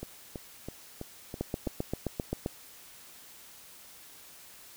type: two click trains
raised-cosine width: 2 ms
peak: -24 / -17 dBFS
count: 6 / 9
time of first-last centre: 0.03-1.669 / 1.41-2.461 s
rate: 3.05 / 7.61 Hz
effects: white hiss -52 dBFS RMS until 4.76 s